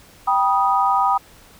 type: chord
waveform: sine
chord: G augmented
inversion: none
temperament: equal with one note detuned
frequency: 784 / 971.9 / 1244.5 Hz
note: G5 / B5 / D#6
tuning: 0 / -28 / 0 cents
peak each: -19 dBFS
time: 0.27-1.18 s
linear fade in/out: 10 ms
effects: pink hiss -48 dBFS RMS until 1.59 s